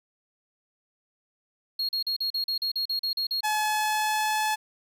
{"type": "tone bursts", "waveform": "triangle", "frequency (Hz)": 4286, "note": "C8", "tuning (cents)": 41, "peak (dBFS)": -24, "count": 12, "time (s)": [1.79, 3.407], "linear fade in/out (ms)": 5, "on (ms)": 99, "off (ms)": 39}
{"type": "tone with pitch glide", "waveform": "sawtooth", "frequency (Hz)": [854, 860.4], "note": ["G#5", "A5"], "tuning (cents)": [48, -39], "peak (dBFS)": -20, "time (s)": [3.43, 4.56], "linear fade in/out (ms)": 20, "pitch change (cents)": 13, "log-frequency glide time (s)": [3.61, 4.45]}
{"effects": []}